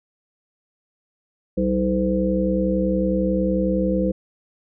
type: harmonic tone with a mistuned harmonic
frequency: 63.8 Hz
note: C2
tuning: 43 cents flat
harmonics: 1 / 3 / 5 / 7 / 8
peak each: -28 / -21 / -25 / -32 / -23 dBFS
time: 1.57-4.12 s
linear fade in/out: 10 ms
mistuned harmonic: 7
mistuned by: -28 cents
effects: none